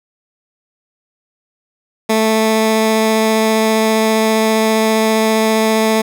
15% pulse tone with vibrato, 220 Hz, A3, in tune, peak -5 dBFS, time 2.09-6.02 s, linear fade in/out 10 ms, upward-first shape triangle, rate 15 Hz, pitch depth 8 cents each way, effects none

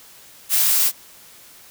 blue noise, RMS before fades -17 dBFS, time 0.49-0.92 s, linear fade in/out 50 ms, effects white hiss -46 dBFS RMS until 1.7 s

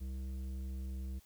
triangle tone with tanh clipping, 65.41 Hz, C2, in tune, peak -40 dBFS, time 0-1.2 s, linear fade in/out 20 ms, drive 15 dB, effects white hiss -66 dBFS RMS until 1.25 s

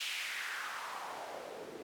white noise with band-pass filter sweep, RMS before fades -42 dBFS, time 0-1.83 s, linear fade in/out 10 ms, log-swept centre 3000 to 350 Hz, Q 2.4, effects none

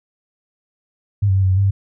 sine tone with pitch steps, 101.4 / 95.5 / 96.5 / 94.2 / 93.5 / 98.7 / 98 Hz, G#2 / G2 / G2 / F#2 / F#2 / G2 / G2, -41 / -45 / -27 / +32 / +19 / +12 / 0 cents, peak -12 dBFS, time 1.22-1.71 s, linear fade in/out 10 ms, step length 70 ms, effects none

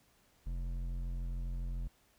sine tone with hard clipping, 43.65 Hz, F1, in tune, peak -37 dBFS, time 0.46-1.88 s, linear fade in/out 10 ms, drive 9 dB, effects pink hiss -69 dBFS RMS until 2.18 s

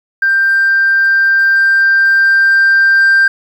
sine tone with level ramp, 1575 Hz, G6, 8 cents sharp, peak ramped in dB -7 to -3 dBFS, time 0.22-3.28 s, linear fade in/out 5 ms, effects tanh soft clip ceiling -4 dBFS + 7-bit

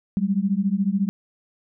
sine beating tone pair, 190 / 204 Hz, F#3 / G#3, +46 / -31 cents, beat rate 14 Hz, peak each -22 dBFS, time 0.17-1.09 s, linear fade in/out 0 ms, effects none

